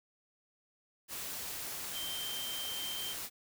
sine tone in noise, 3136 Hz, G7, in tune, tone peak -39 dBFS, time 1.92-3.16 s, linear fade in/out 50 ms, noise white, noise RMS -41 dBFS, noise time 1.08-3.3 s, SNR -1 dB, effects none

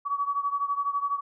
sine beating tone pair, 1132 / 1144 Hz, C#6 / D6, +36 / -46 cents, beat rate 12 Hz, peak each -27 / -30 dBFS, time 0.05-1.21 s, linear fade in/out 20 ms, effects none

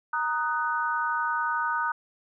sine chord, D# minor, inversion second, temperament just, 933.4 / 1244.5 / 1493.4 Hz, A#5 / D#6 / F#6, +2 / 0 / +16 cents, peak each -29 dBFS, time 0.13-1.92 s, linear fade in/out 5 ms, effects none

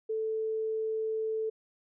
sine tone, 440 Hz, A4, in tune, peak -29 dBFS, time 0.09-1.5 s, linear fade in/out 10 ms, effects none

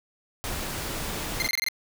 pink noise, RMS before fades -32 dBFS, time 0.44-1.48 s, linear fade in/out 0 ms
25% pulse tone bursts, 2093 Hz, C7, in tune, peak -20 dBFS, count 7, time 1.4-1.685 s, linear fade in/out 0 ms, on 21 ms, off 23 ms
effects none

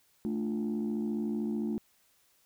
sine chord, D minor, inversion second, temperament equal, 220 / 293.7 / 349.2 Hz, A3 / D4 / F4, 0 / 0 / 0 cents, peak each -30 / -36 / -36 dBFS, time 0.25-1.78 s, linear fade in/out 0 ms, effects tanh soft clip ceiling -25 dBFS + white hiss -68 dBFS RMS until 2.45 s

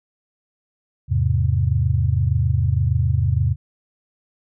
sine chord, E augmented, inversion none, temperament equal with one note detuned, 82.41 / 104.19 / 130.81 Hz, E2 / G#2 / B#2, 0 / +6 / 0 cents, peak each -20 dBFS, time 1.08-3.56 s, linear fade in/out 50 ms, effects none

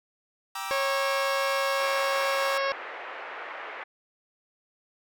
sawtooth chord, E half-diminished seventh, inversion first, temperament equal with one note detuned, 784 / 948.1 / 1174.7 / 1318.5 Hz, G5 / Bb5 / D6 / E6, 0 / +29 / 0 / 0 cents, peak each -34 dBFS, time 0.55-2.58 s, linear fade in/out 5 ms
harmonic tone, 548 Hz, C#5, 20 cents flat, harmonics 1 / 2 / 3 / 4 / 5 / 6 / 7 / 8 / 9 / 10, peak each -28 / -30 / -33 / -36 / -39 / -42 / -44 / -45 / -45 / -42 dBFS, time 0.71-2.72 s, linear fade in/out 0 ms
white band-pass noise, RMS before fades -39 dBFS, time 1.79-3.84 s, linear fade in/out 10 ms, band 430 to 2100 Hz, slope 24 dB/octave
effects none

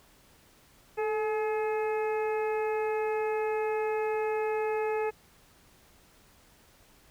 harmonic tone with a mistuned harmonic, 425.5 Hz, G#4, 42 cents sharp, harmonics 1 / 2 / 3 / 4 / 5 / 6, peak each -28 / -34 / -43 / -43 / -45 / -43 dBFS, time 0.97-5.11 s, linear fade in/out 20 ms, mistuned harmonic 1, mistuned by +42 cents, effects pink hiss -60 dBFS RMS until 7.1 s

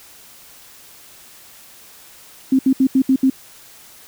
sine tone bursts at uneven times, 264.3 Hz, C4, 18 cents sharp, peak -10 dBFS, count 6, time 2.52-2.59 / 2.66-2.73 / 2.8-2.87 / 2.95-3.02 / 3.09-3.16 / 3.23-3.3 s, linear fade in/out 5 ms, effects white hiss -44 dBFS RMS until 4.07 s

